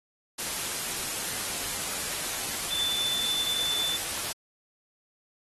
sine tone in noise, 3520 Hz, A7, in tune, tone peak -27 dBFS, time 2.7-3.97 s, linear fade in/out 10 ms, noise white, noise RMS -32 dBFS, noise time 0.38-4.33 s, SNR +2 dB, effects AAC 32 kbps

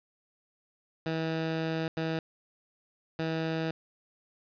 15% pulse tone bursts at uneven times, 161.4 Hz, E3, 36 cents flat, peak -23 dBFS, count 3, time 1.06-1.88 / 1.97-2.19 / 3.19-3.71 s, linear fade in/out 2 ms, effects resampled to 11025 Hz + 9-bit

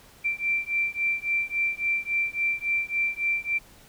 sine beating tone pair, 2349 / 2352.6 Hz, D7 / D7, 0 / +2 cents, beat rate 3.6 Hz, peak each -27 / -27 dBFS, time 0.24-3.59 s, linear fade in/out 20 ms, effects pink hiss -53 dBFS RMS until 3.88 s

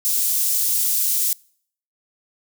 white high-pass noise, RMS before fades -20 dBFS, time 0.05-1.33 s, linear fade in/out 0 ms, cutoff 6700 Hz, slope 12 dB/octave, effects noise-tail reverb RT60 0.6 s tail -26 dB re dry

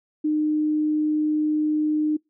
sine tone, 304.9 Hz, D#4, 35 cents flat, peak -19 dBFS, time 0.24-2.17 s, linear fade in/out 10 ms, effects noise-tail reverb RT60 0.2 s tail -26 dB re dry

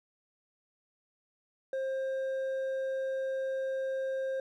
sine tone with hard clipping, 531 Hz, C5, 25 cents sharp, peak -32 dBFS, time 1.73-4.4 s, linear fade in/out 2 ms, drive 4 dB, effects none

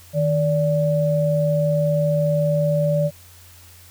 sine tone pair together, 155.56 / 580.9 Hz, D#3 / D5, 0 / -19 cents, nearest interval octave + major seventh, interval 2281 cents, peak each -19 dBFS, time 0.13-3.11 s, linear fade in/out 50 ms, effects added 88 Hz sine -47 dBFS peak until 3.9 s + white hiss -48 dBFS RMS until 3.9 s

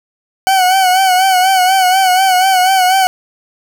40% pulse tone with vibrato, 750 Hz, F#5, 23 cents sharp, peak -7 dBFS, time 0.47-3.07 s, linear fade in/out 0 ms, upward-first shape sine, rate 4.1 Hz, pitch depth 56 cents each way, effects none

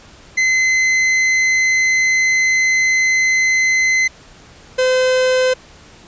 45% pulse tone pair in turn, 2050 / 512.5 Hz, C7 / C5, -36 / -36 cents, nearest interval 2 octaves, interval 2400 cents, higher first, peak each -12 dBFS, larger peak neither, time 0.37-4.08 / 4.78-5.54 s, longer first, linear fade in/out 10 ms, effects pink hiss -43 dBFS RMS until 6.07 s + resampled to 16000 Hz

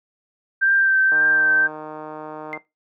sine tone with vibrato, 1568 Hz, G6, in tune, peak -14 dBFS, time 0.61-1.68 s, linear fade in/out 20 ms, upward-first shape triangle, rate 1.9 Hz, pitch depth 23 cents each way
click train, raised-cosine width 1 ms, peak -19 dBFS, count 225, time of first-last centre 1.12-2.575 s, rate 154 Hz
sine tone with exponential decay, 2091 Hz, C7, 2 cents flat, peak -24 dBFS, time 2.53-2.65 s, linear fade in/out 0 ms, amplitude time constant 24 ms
effects noise-tail reverb RT60 0.2 s tail -17 dB re dry + high-pass 300 Hz 12 dB/octave

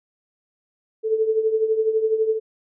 sine tone with tremolo, 440 Hz, A4, in tune, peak -14 dBFS, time 1.03-2.4 s, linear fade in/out 50 ms, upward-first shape triangle, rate 12 Hz, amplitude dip 75%, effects none

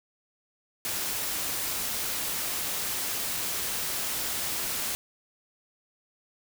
white noise, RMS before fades -31 dBFS, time 0.85-4.95 s, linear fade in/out 0 ms, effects none

